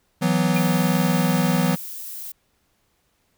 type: chord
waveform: square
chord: E suspended second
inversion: none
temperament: equal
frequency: 164.81 / 185 / 246.9 Hz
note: E3 / F#3 / B3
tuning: 0 / 0 / 0 cents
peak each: -22 / -22 / -25 dBFS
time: 0.21-1.76 s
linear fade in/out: 20 ms
type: noise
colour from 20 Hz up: violet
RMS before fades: -34 dBFS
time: 0.54-2.32 s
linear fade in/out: 5 ms
type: tone with exponential decay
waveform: sine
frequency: 2408 Hz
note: D7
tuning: 43 cents sharp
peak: -22 dBFS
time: 0.56-0.67 s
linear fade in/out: 5 ms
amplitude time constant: 22 ms
effects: pink hiss -67 dBFS RMS until 3.37 s